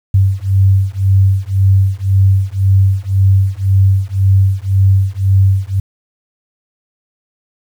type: beating tone pair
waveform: sine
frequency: 95.8 / 97.7 Hz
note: G2 / G2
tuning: -39 / -5 cents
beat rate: 1.9 Hz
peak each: -11 dBFS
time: 0.14-5.8 s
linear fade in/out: 5 ms
effects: 7-bit